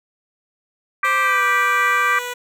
harmonic tone, 392 Hz, G4, in tune, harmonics 3 / 4 / 5 / 6, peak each -18 / -20 / -22 / -24 dBFS, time 1.03-2.19 s, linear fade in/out 5 ms
10% pulse tone with pitch glide, 523 to 490.8 Hz, C5 to B4, -1 to -11 cents, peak -17 dBFS, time 1.04-2.34 s, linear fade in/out 10 ms, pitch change -110 cents, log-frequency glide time 1.21-1.43 s
effects none

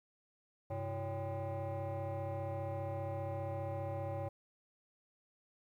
sine tone with frequency modulation, 329 Hz, E4, 3 cents flat, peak -34 dBFS, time 0.7-4.29 s, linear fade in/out 10 ms, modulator 231 Hz, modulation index 2, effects tanh soft clip ceiling -36 dBFS + 12-bit

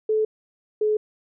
sine tone pair in turn, 433.5 / 426.5 Hz, A4 / G#4, -26 / +46 cents, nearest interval unison, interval 28 cents, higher first, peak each -18 dBFS, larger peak neither, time 0.09-0.25 / 0.81-0.97 s, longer neither, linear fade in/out 5 ms, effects none

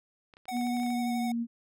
clicks, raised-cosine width 0.3 ms, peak -36 dBFS, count 12, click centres 0.338 / 0.369 / 0.455 / 0.49 / 0.568 / 0.612 / 0.669 / 0.768 / 0.799 / 0.833 / 0.864 / 0.904 s
square tone with vibrato, 740 Hz, F#5, in tune, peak -35 dBFS, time 0.48-1.32 s, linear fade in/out 5 ms, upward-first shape sine, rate 12 Hz, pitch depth 25 cents each way
sine tone with pitch glide, 241.2 to 233.7 Hz, B3 to A#3, -41 to +5 cents, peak -28 dBFS, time 0.51-1.47 s, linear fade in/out 50 ms, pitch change -54 cents, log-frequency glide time 0.83-1.25 s
effects none

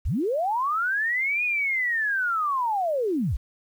sine linear two-way sweep, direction up then down, 34 to 2489 to 34 Hz, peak -22 dBFS, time 0.05-3.37 s, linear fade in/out 10 ms, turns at 1.44 s, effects 9-bit

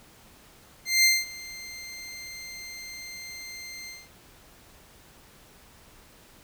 20% pulse tone with ADSR envelope, 2093 Hz, C7, in tune, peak -11 dBFS, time 0.85-4.09 s, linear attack 190 ms, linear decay 210 ms, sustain -22 dB, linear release 210 ms, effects pink hiss -54 dBFS RMS until 6.43 s

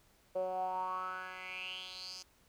10% pulse tone with band-pass filter sweep, 185 Hz, F#3, in tune, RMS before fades -40 dBFS, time 0.35-2.23 s, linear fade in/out 10 ms, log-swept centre 530 to 5600 Hz, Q 6.7, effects pink hiss -68 dBFS RMS until 2.48 s

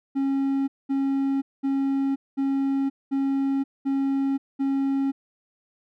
triangle tone bursts, 273 Hz, C#4, 26 cents flat, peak -19 dBFS, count 7, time 0.15-5.12 s, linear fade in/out 20 ms, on 530 ms, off 210 ms, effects none

